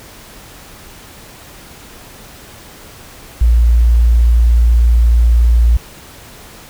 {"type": "tone", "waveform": "sine", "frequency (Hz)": 58.27, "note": "A#1", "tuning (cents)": 0, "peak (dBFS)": -6, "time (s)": [3.41, 5.77], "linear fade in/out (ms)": 5, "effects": ["pink hiss -37 dBFS RMS until 6.69 s"]}